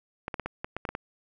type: clicks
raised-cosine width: 0.5 ms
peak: -17 dBFS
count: 9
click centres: 0.281 / 0.342 / 0.397 / 0.46 / 0.645 / 0.766 / 0.852 / 0.89 / 0.951 s
effects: none